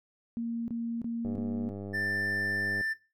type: tone bursts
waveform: sine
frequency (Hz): 232.2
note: A#3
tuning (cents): -7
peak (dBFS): -30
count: 4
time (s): 0.37-1.691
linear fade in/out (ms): 0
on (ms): 310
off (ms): 27
type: click train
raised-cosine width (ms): 2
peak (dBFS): -27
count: 157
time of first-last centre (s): 1.25-2.81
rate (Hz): 100
type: tone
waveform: triangle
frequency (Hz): 1777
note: A6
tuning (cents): +17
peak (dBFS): -28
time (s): 1.93-2.94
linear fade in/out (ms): 20
effects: noise-tail reverb RT60 0.3 s tail -17 dB re dry